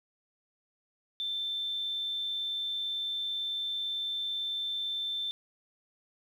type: tone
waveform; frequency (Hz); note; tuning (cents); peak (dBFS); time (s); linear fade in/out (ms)
sine; 3551; A7; +15; -31; 1.2-5.31; 0
effects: 10-bit